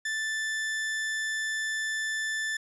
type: tone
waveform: 40% pulse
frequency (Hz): 1760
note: A6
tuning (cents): 0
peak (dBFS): -28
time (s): 0.05-2.57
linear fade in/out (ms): 5
effects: resampled to 24000 Hz